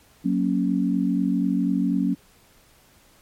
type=chord; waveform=sine; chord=F# major; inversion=none; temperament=equal; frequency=185 / 233.1 / 277.2 Hz; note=F#3 / A#3 / C#4; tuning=0 / 0 / 0 cents; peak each=-23 / -25 / -23 dBFS; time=0.24-2.15 s; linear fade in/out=20 ms; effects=pink hiss -56 dBFS RMS until 3.21 s + MP3 64 kbps